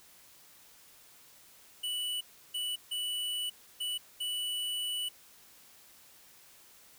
square tone bursts at uneven times, 2960 Hz, F#7, in tune, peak -33 dBFS, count 5, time 1.83-2.21 / 2.54-2.76 / 2.91-3.5 / 3.8-3.98 / 4.2-5.09 s, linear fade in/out 10 ms, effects white hiss -58 dBFS RMS until 6.98 s

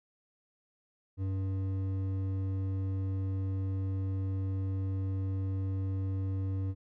triangle tone with hard clipping, 95.9 Hz, G2, 37 cents flat, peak -32 dBFS, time 1.17-6.75 s, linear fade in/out 50 ms, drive 12 dB, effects none

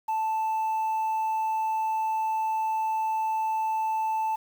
sine tone, 880 Hz, A5, in tune, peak -22 dBFS, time 0.08-4.36 s, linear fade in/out 10 ms, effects tanh soft clip ceiling -23 dBFS + 8-bit

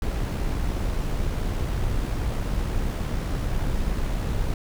brown noise with amplitude modulation, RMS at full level -24 dBFS, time 0.02-4.54 s, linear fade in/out 2 ms, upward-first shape sine, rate 66.1 Hz, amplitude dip 30%, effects none

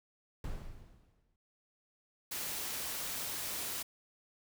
brown noise with exponential decay, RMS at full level -37 dBFS, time 0.44-1.36 s, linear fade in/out 2 ms, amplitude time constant 200 ms
white noise, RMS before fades -39 dBFS, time 2.31-3.83 s, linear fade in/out 10 ms
effects none

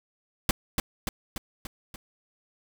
pink noise with echo, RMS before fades -21 dBFS, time 0.49-0.51 s, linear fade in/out 2 ms, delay 290 ms, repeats 5, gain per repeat -4 dB, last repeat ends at 1.96 s, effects none

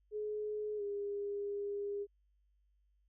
sine tone with pitch glide, 422.9 to 405.7 Hz, G#4 to G#4, +31 to -41 cents, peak -36 dBFS, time 0.11-2.07 s, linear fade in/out 50 ms, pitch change -72 cents, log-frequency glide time 0.77-0.82 s, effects added 50 Hz sine -70 dBFS peak until 3.08 s

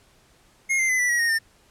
square tone with pitch steps, 2147 / 2086 / 2026 / 1968.8 / 1912.8 / 1858.3 / 1805.4 Hz, C7 / C7 / B6 / B6 / A#6 / A#6 / A6, +44 / -6 / +44 / -6 / +44 / -6 / +44 cents, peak -20 dBFS, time 0.69-1.39 s, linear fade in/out 20 ms, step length 100 ms, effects pink hiss -58 dBFS RMS until 1.7 s + low-pass 11000 Hz 12 dB/octave

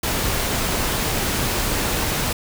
pink noise, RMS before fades -22 dBFS, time 0.03-2.33 s, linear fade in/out 5 ms, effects none

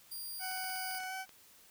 5% pulse tone, 4787 Hz, D8, 32 cents sharp, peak -34 dBFS, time 0.11-0.99 s, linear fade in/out 10 ms
20% pulse tone with pitch glide, 746 to 759.5 Hz, F#5 to F#5, +14 to +45 cents, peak -34 dBFS, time 0.39-1.26 s, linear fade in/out 50 ms, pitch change +31 cents, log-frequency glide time 1.06-1.14 s
clicks, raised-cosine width 0.2 ms, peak -36 dBFS, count 10, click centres 0.515 / 0.575 / 0.642 / 0.7 / 0.759 / 0.911 / 0.949 / 1.004 / 1.035 / 1.293 s
effects white hiss -61 dBFS RMS until 1.7 s

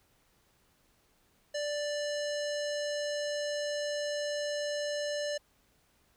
square tone with low-pass filter, 587.3 Hz, D5, in tune, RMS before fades -34 dBFS, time 1.54-5.38 s, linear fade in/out 10 ms, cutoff 6100 Hz, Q 2.3, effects pink hiss -69 dBFS RMS until 6.16 s

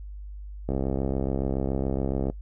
click train, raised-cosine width 2 ms, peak -14 dBFS, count 109, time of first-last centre 0.69-2.3 s, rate 67.1 Hz, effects noise-tail reverb RT60 0.1 s tail -21 dB re dry + added 50 Hz sine -36 dBFS peak until 2.41 s

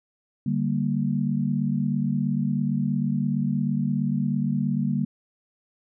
sine chord, G minor, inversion second, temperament equal, 146.83 / 196 / 233.1 Hz, D3 / G3 / Bb3, 0 / 0 / 0 cents, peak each -26 dBFS, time 0.46-5.05 s, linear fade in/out 5 ms, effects none

